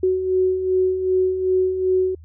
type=beating tone pair; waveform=sine; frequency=370 / 372.6 Hz; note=F#4 / F#4; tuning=0 / +12 cents; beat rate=2.6 Hz; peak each=-25 / -17 dBFS; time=0.03-2.15 s; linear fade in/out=5 ms; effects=added 80 Hz sine -40 dBFS peak until 2.24 s

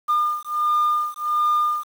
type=beating tone pair; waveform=sine; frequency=1208 / 1209.4 Hz; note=D6 / D#6; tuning=+48 / -50 cents; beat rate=1.4 Hz; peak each=-20 dBFS; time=0.08-1.84 s; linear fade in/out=20 ms; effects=tanh soft clip ceiling -14 dBFS + 7-bit

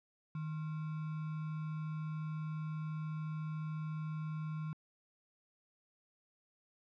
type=tone with sample-and-hold; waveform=sine; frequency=155.7 Hz; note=D#3; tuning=2 cents sharp; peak=-37 dBFS; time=0.35-4.73 s; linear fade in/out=2 ms; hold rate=1225 Hz; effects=low-pass 2000 Hz 12 dB/octave

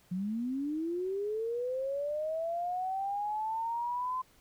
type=linear sweep; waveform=sine; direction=up; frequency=174.61 to 1033 Hz; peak=-31 dBFS; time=0.11-4.22 s; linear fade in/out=10 ms; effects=pink hiss -64 dBFS RMS until 4.4 s

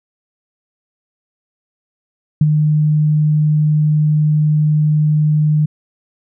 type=tone with ADSR envelope; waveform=sine; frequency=152 Hz; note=D#3; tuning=40 cents flat; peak=-5 dBFS; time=2.41-5.66 s; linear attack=4 ms; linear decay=37 ms; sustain=-5 dB; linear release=9 ms; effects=none

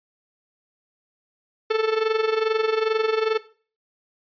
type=tone with amplitude modulation; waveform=45% pulse; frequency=440.2 Hz; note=A4; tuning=1 cent sharp; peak=-16 dBFS; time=1.7-3.38 s; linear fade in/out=10 ms; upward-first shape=sine; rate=22.4 Hz; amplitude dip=70%; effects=noise-tail reverb RT60 0.4 s tail -17 dB re dry + resampled to 11025 Hz

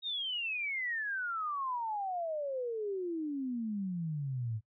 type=exponential sweep; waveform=sine; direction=down; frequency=3781 to 105.6 Hz; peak=-33 dBFS; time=0.02-4.61 s; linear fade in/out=50 ms; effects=noise-tail reverb RT60 0.1 s tail -22 dB re dry

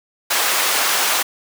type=high-pass noise; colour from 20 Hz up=pink; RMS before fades=-18 dBFS; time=0.3-1.23 s; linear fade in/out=10 ms; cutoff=830 Hz; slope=12 dB/octave; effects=none

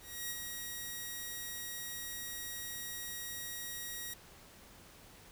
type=tone with ADSR envelope; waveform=5% pulse; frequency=1900 Hz; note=A#6; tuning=33 cents sharp; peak=-26 dBFS; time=0-4.14 s; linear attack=300 ms; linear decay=37 ms; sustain=-4 dB; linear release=8 ms; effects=pink hiss -57 dBFS RMS until 5.31 s

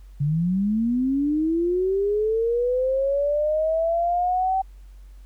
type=linear sweep; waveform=sine; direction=up; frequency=138.59 to 771 Hz; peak=-19 dBFS; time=0.2-4.62 s; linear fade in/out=10 ms; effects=added 47 Hz sine -41 dBFS peak until 5.25 s + pink hiss -63 dBFS RMS until 5.25 s

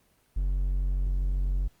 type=tone; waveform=triangle; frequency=46.25 Hz; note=F#1; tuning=in tune; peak=-22 dBFS; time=0.36-1.68 s; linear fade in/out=10 ms; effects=pink hiss -66 dBFS RMS until 1.8 s + Opus 24 kbps

